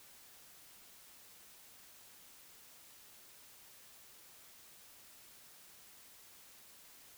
silence, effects white hiss -59 dBFS RMS until 7.17 s

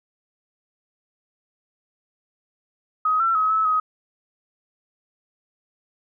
sine tone with pitch steps, 1261 / 1346 / 1274 / 1300 / 1261 Hz, D#6 / E6 / D#6 / E6 / D#6, +23 / +36 / +41 / -24 / +23 cents, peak -17 dBFS, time 3.05-3.8 s, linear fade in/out 5 ms, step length 150 ms, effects none

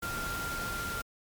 sine tone in noise, 1390 Hz, F6, 9 cents flat, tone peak -35 dBFS, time 0.02-1.02 s, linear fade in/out 10 ms, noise pink, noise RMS -38 dBFS, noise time 0.02-1.02 s, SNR 0 dB, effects MP3 96 kbps

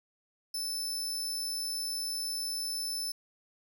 sawtooth tone, 5274 Hz, E8, in tune, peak -30 dBFS, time 0.54-3.12 s, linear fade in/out 5 ms, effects none

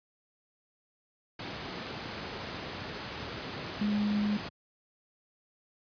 sine tone in noise, 207.7 Hz, G#3, in tune, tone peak -26 dBFS, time 3.81-4.37 s, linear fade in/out 5 ms, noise pink, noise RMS -38 dBFS, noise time 1.39-4.49 s, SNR +9 dB, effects high-pass 100 Hz 12 dB/octave + resampled to 11025 Hz

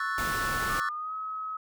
triangle chord, F# minor seventh, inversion second, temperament equal, 1108.7 / 1318.5 / 1480 / 1760 Hz, C#6 / E6 / F#6 / A6, 0 / 0 / 0 / 0 cents, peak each -32 dBFS, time 0-0.89 s, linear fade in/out 2 ms
pink noise, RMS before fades -35 dBFS, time 0.18-0.8 s, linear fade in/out 0 ms
sine tone with pitch glide, 1200 to 1278.7 Hz, D6 to D#6, +37 to +47 cents, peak -32 dBFS, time 0.69-1.57 s, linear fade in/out 5 ms, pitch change +110 cents, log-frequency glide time 0.88-1.14 s
effects none

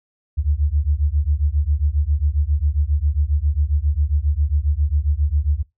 sine beating tone pair, 70 / 77.4 Hz, C#2 / D#2, +18 / -9 cents, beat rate 7.4 Hz, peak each -19 dBFS, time 0.37-5.63 s, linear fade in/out 20 ms, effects noise-tail reverb RT60 0.2 s tail -22 dB re dry

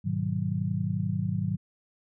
sine chord, G# minor seventh, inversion none, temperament just, 103.83 / 124.59 / 155.74 / 186.89 Hz, G#2 / B2 / D#3 / F#3, 0 / +16 / +2 / +18 cents, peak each -31 / -34 / -31 / -31 dBFS, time 0.04-1.57 s, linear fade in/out 20 ms, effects none

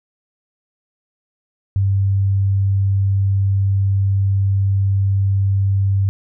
sine tone, 98 Hz, G2, in tune, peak -13 dBFS, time 1.76-6.09 s, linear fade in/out 0 ms, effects none

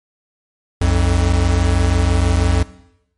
square tone pair together, 61.74 / 87.79 Hz, B1 / F2, 0 / +10 cents, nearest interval tritone, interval 610 cents, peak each -17 / -15 dBFS, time 0.81-2.63 s, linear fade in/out 5 ms, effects noise-tail reverb RT60 0.8 s tail -17 dB re dry + MP3 48 kbps

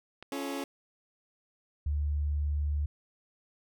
click, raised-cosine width 0.3 ms, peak -28 dBFS, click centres 0.226 s
sawtooth chord, Db augmented, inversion none, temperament just, 277.2 / 346.5 / 433.1 Hz, Db4 / F4 / A4, 0 / -14 / -27 cents, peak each -31 / -37 / -37 dBFS, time 0.32-0.64 s, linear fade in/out 2 ms
sine tone, 73.42 Hz, D2, in tune, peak -27 dBFS, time 1.86-2.86 s, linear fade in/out 5 ms
effects none

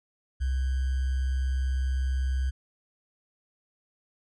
sine tone with sample-and-hold, 65.41 Hz, C2, in tune, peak -24 dBFS, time 0.4-2.51 s, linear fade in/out 20 ms, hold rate 1575 Hz, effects resampled to 22050 Hz

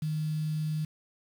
sine tone with quantisation, 154.6 Hz, D#3, 11 cents flat, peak -28 dBFS, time 0.02-0.85 s, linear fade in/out 5 ms, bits 8, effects none

